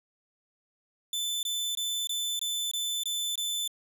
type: tone bursts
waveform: sawtooth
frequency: 3520 Hz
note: A7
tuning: in tune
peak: -26 dBFS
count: 8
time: 1.13-3.677 s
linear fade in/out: 2 ms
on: 300 ms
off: 21 ms
effects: none